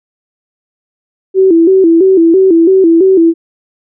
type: tone with vibrato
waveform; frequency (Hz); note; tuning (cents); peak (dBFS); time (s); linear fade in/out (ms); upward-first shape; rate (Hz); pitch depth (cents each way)
sine; 355.2; F4; +29; -3; 1.34-3.34; 50; square; 3; 120
effects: none